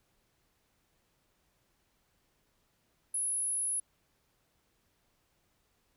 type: tone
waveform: sine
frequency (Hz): 10548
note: E9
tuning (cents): 0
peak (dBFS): -30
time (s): 3.14-3.8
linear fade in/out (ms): 5
effects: pink hiss -74 dBFS RMS until 5.96 s